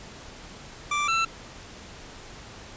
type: tone pair in turn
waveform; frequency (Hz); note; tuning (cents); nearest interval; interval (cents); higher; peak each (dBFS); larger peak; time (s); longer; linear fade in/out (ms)
25% pulse; 1174 / 1337.3; D6 / E6; -1 / +24; major second; 225; second; -20 / -18; second; 0.91-1.08 / 1.08-1.25; neither; 5
effects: pink hiss -44 dBFS RMS until 2.76 s + resampled to 16000 Hz